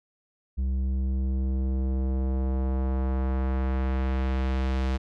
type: tone with low-pass filter sweep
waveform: square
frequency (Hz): 65.4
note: C2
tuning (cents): 0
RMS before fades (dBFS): -26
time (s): 0.57-4.98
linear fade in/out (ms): 20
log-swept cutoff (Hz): 150 to 4800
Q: 0.78
effects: none